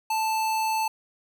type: tone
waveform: square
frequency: 880 Hz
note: A5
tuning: in tune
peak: -24 dBFS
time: 0.1-0.88 s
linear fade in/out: 5 ms
effects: none